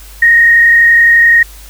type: tone with frequency modulation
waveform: sine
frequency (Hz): 1864.7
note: A#6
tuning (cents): 0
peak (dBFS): -3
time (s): 0.22-1.43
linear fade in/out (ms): 5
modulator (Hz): 31.7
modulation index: 0.67
effects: added 50 Hz sine -32 dBFS peak until 1.69 s + white hiss -37 dBFS RMS until 1.69 s